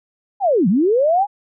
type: linear two-way sweep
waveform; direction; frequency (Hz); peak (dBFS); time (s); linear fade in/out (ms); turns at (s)
sine; down then up; 839 to 164.81 to 839; -12; 0.4-1.27; 50; 0.68
effects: none